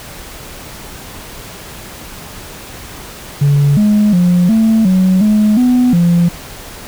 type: tone with pitch steps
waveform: sine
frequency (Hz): 142.8 / 209.8 / 177.4 / 222.3 / 186.3 / 212.3 / 249 / 172.3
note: D3 / G#3 / F3 / A3 / F#3 / G#3 / B3 / F3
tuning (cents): -48 / +18 / +27 / +18 / +12 / +38 / +14 / -23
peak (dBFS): -5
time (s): 3.41-6.29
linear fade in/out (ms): 10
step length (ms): 360
effects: tanh soft clip ceiling -5 dBFS + pink hiss -31 dBFS RMS until 6.87 s